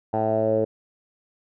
10% pulse tone with low-pass filter sweep, 110 Hz, A2, in tune, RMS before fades -22 dBFS, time 0.13-0.65 s, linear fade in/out 10 ms, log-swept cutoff 820 to 490 Hz, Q 5.8, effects none

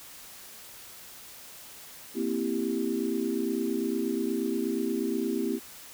sine chord, C dominant seventh, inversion third, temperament equal, 233.1 / 261.6 / 329.6 / 392 Hz, Bb3 / C4 / E4 / G4, 0 / 0 / 0 / 0 cents, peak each -32 dBFS, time 2.14-5.6 s, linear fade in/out 50 ms, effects white hiss -47 dBFS RMS until 5.93 s

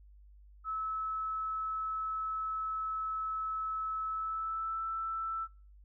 sine tone with pitch glide, 1300 to 1325.8 Hz, E6 to E6, -24 to +10 cents, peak -33 dBFS, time 0.64-5.48 s, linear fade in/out 50 ms, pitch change +34 cents, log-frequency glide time 4.07-4.85 s, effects noise-tail reverb RT60 0.4 s tail -26 dB re dry + added 50 Hz sine -54 dBFS peak until 5.84 s

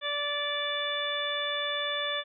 harmonic tone, 582 Hz, D5, 16 cents flat, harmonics 1 / 2 / 3 / 4 / 5 / 6, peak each -35 / -37 / -35 / -40 / -42 / -32 dBFS, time 0.01-2.24 s, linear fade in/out 50 ms, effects none

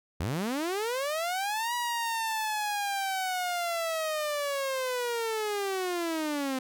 sawtooth linear two-way sweep, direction up then down, 69.3 to 971 to 256.8 Hz, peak -25 dBFS, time 0.2-6.59 s, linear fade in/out 5 ms, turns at 1.74 s, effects none

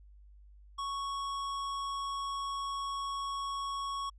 sine tone with hard clipping, 1108.7 Hz, C#6, in tune, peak -36 dBFS, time 0.78-4.1 s, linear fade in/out 10 ms, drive 14 dB, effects added 50 Hz sine -53 dBFS peak until 4.18 s + resampled to 22050 Hz

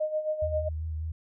sine tone with tremolo, 617 Hz, D#5, 15 cents flat, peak -24 dBFS, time 0-0.69 s, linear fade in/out 10 ms, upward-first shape sine, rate 7.5 Hz, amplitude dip 70%
sine tone with vibrato, 79 Hz, D#2, 27 cents sharp, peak -30 dBFS, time 0.42-1.12 s, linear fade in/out 5 ms, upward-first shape sine, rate 5.1 Hz, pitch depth 31 cents each way
effects none

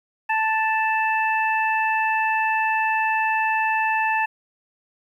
harmonic tone, 880 Hz, A5, in tune, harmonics 1 / 2 / 3, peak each -21 / -24 / -26 dBFS, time 0.29-4.26 s, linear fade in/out 10 ms, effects 9-bit

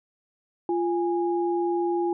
sine tone pair together, 346.9 / 825 Hz, F4 / G#5, -12 / -12 cents, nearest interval octave + minor third, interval 1500 cents, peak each -23 / -29 dBFS, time 0.69-2.13 s, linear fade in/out 2 ms, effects none

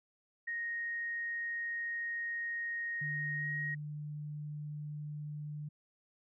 sine tone with pitch glide, 1867 to 1882.2 Hz, A#6 to A#6, +2 to +16 cents, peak -35 dBFS, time 0.47-3.75 s, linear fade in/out 10 ms, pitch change +14 cents, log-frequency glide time 3.37-3.46 s
sine tone, 149.1 Hz, D3, 27 cents sharp, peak -39 dBFS, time 3.01-5.69 s, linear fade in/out 10 ms
effects none

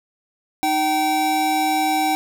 square tone pair together, 309.7 / 771 Hz, D#4 / G5, -8 / -29 cents, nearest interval octave + major third, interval 1579 cents, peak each -24 / -19 dBFS, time 0.63-2.15 s, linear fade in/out 0 ms, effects none

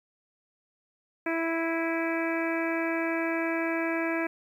harmonic tone with a mistuned harmonic, 329.6 Hz, E4, in tune, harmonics 1 / 2 / 3 / 4 / 5 / 6 / 7 / 8, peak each -29 / -33 / -38 / -40 / -35 / -39 / -36 / -44 dBFS, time 1.26-4.27 s, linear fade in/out 5 ms, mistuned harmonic 8, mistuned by -47 cents, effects 10-bit

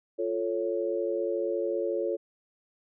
sine chord, F augmented, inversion none, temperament equal, 349.2 / 440 / 554.4 Hz, F4 / A4 / C#5, 0 / 0 / 0 cents, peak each -31 dBFS, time 0.18-2.17 s, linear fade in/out 20 ms, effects none

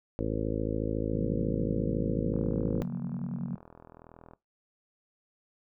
harmonic tone, 54 Hz, A1, 32 cents flat, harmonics 1 / 2 / 3 / 4 / 5 / 6 / 7 / 8 / 9 / 10, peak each -36 / -36 / -40 / -38 / -36 / -36 / -41 / -39 / -37 / -39 dBFS, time 0.19-2.82 s, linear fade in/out 0 ms
sine chord, Gb major seventh, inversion second, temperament equal, 138.59 / 174.61 / 185 / 233.1 Hz, Db3 / F3 / Gb3 / Bb3, 0 / 0 / 0 / 0 cents, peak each -37 dBFS, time 1.13-3.55 s, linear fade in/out 5 ms
click train, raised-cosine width 1 ms, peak -35 dBFS, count 83, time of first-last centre 2.34-4.335 s, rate 41.1 Hz
effects noise-tail reverb RT60 0.2 s tail -20 dB re dry

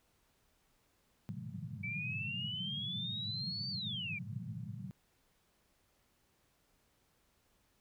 pink band-pass noise, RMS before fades -44 dBFS, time 1.29-4.91 s, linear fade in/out 0 ms, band 100 to 210 Hz, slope 96 dB/octave
sine exponential two-way sweep, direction up then down, 2298 to 4636 to 2298 Hz, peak -38 dBFS, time 1.83-4.19 s, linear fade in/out 10 ms, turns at 3.7 s
effects pink hiss -74 dBFS RMS until 7.8 s

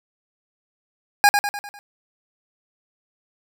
25% pulse tone with echo, 817 Hz, G#5, 29 cents flat, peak -6 dBFS, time 1.24-1.29 s, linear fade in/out 0 ms, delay 100 ms, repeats 5, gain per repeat -6 dB, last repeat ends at 1.79 s, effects none

